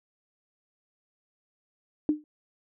sine tone with exponential decay, 301.9 Hz, D4, 48 cents sharp, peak -17 dBFS, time 2.09-2.24 s, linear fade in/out 1 ms, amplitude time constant 31 ms, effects none

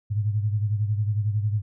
sine beating tone pair, 103.83 / 114.83 Hz, G#2 / A#2, 0 / -26 cents, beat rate 11 Hz, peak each -22 / -29 dBFS, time 0.1-1.62 s, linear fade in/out 20 ms, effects none

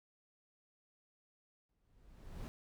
brown noise with exponential growth, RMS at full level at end -41 dBFS, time 1.69-2.48 s, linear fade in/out 0 ms, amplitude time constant 170 ms, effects none

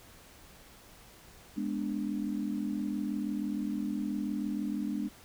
sine chord, G# diminished, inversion none, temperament equal, 207.7 / 246.9 / 293.7 Hz, G#3 / B3 / D4, 0 / 0 / 0 cents, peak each -34 / -37 / -35 dBFS, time 1.56-5.09 s, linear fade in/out 20 ms, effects pink hiss -55 dBFS RMS until 5.24 s

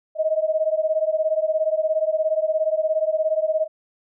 sine beating tone pair, 622.3 / 639.3 Hz, D#5 / D#5, 0 / +47 cents, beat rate 17 Hz, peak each -21 / -22 dBFS, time 0.15-3.68 s, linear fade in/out 50 ms, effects none

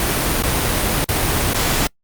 pink noise with dropouts, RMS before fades -18 dBFS, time 0-1.87 s, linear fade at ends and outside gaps 2 ms, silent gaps 0.424-0.435 / 1.044-1.088 / 1.535-1.544 s, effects noise-tail reverb RT60 0.1 s tail -26 dB re dry + Opus 32 kbps

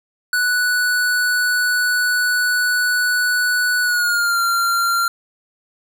square tone with pitch glide, 1480 to 1380.9 Hz, F#6 to F6, 0 to -20 cents, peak -16 dBFS, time 0.33-5.08 s, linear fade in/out 2 ms, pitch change -120 cents, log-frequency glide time 3.82-4.4 s, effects none

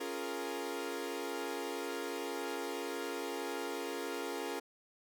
sawtooth chord, Bb minor seventh, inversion first, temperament equal, 277.2 / 349.2 / 415.3 / 466.2 Hz, Db4 / F4 / Ab4 / Bb4, 0 / 0 / 0 / 0 cents, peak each -40 / -39 / -39 / -38 dBFS, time 0-4.6 s, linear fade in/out 10 ms, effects none

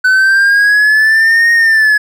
triangle linear two-way sweep, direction up then down, 1502 to 1864.7 to 1689 Hz, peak -4 dBFS, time 0.04-1.98 s, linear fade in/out 10 ms, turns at 1.52 s, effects none

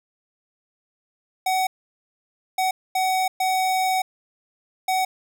square tone bursts at uneven times, 751 Hz, F#5, 26 cents sharp, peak -20 dBFS, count 5, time 1.46-1.67 / 2.58-2.71 / 2.95-3.28 / 3.4-4.02 / 4.88-5.05 s, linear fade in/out 5 ms, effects none

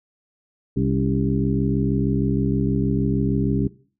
harmonic tone with a mistuned harmonic, 66.4 Hz, C2, 26 cents sharp, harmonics 1 / 2 / 3 / 4 / 5 / 6, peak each -28 / -22 / -24 / -24 / -33 / -29 dBFS, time 0.76-3.68 s, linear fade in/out 10 ms, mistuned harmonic 4, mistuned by +83 cents, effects noise-tail reverb RT60 0.4 s tail -18 dB re dry

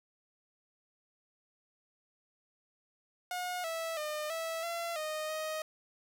sawtooth tone with pitch steps, 721 / 655 / 606 / 654 / 679 / 618 / 625 Hz, F#5 / E5 / D#5 / E5 / F5 / D#5 / D#5, -45 / -11 / -46 / -14 / -49 / -12 / +8 cents, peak -31 dBFS, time 3.31-5.62 s, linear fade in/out 2 ms, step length 330 ms, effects none

